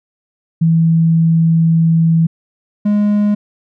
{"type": "tone pair in turn", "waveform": ["sine", "triangle"], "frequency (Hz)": [164, 207.2], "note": ["E3", "G#3"], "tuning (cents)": [-9, -4], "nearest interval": "major third", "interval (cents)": 405, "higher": "second", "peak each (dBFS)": -8, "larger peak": "neither", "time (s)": [[0.61, 2.27], [2.85, 3.35]], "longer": "first", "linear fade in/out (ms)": 10, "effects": []}